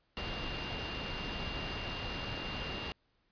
sine tone in noise, 2794 Hz, F7, in tune, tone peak -43 dBFS, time 0.17-2.92 s, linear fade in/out 0 ms, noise pink, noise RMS -39 dBFS, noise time 0.17-2.92 s, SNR -7 dB, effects pink hiss -75 dBFS RMS until 3.31 s + resampled to 11025 Hz

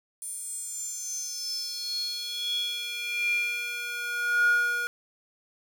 square tone with high-pass filter sweep, 478.9 Hz, A#4, 47 cents sharp, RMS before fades -30 dBFS, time 0.22-4.87 s, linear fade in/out 0 ms, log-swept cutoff 9400 to 1200 Hz, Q 9.7, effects none

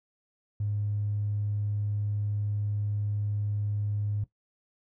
triangle tone, 103.5 Hz, G#2, 5 cents flat, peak -23 dBFS, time 0.6-4.24 s, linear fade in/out 5 ms, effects noise-tail reverb RT60 0.1 s tail -18 dB re dry + tanh soft clip ceiling -25 dBFS

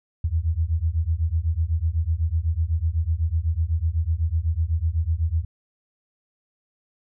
sine beating tone pair, 77.78 / 85.78 Hz, D#2 / F2, 0 / -31 cents, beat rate 8 Hz, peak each -23 dBFS, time 0.24-5.45 s, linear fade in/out 5 ms, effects none

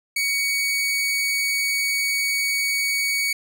sawtooth tone, 2245 Hz, C#7, 21 cents sharp, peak -17 dBFS, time 0.16-3.33 s, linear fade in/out 5 ms, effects none

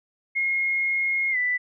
sine tone with pitch glide, 2151 to 1983.9 Hz, C7 to B6, +47 to +7 cents, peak -21 dBFS, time 0.35-1.58 s, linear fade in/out 20 ms, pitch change -140 cents, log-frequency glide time 1.31-1.37 s, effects none

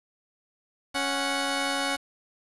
10% pulse tone pair together, 277.2 / 738.1 Hz, C#4 / F#5, 0 / -4 cents, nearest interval octave + perfect fourth, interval 1696 cents, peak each -20 dBFS, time 0.94-1.97 s, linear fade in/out 20 ms, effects resampled to 24000 Hz + 7-bit

